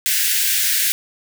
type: high-pass noise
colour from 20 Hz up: white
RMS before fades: -18 dBFS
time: 0.06-0.92 s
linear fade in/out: 0 ms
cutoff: 1500 Hz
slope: 96 dB/octave
effects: none